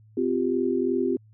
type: chord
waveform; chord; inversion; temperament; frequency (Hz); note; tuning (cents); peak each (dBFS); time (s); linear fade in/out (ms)
sine; C suspended fourth; none; equal with one note detuned; 258.3 / 349.2 / 392; C4 / F4 / G4; -22 / 0 / 0; -26; 0.17-1.17; 5
effects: added 108 Hz sine -51 dBFS peak until 1.33 s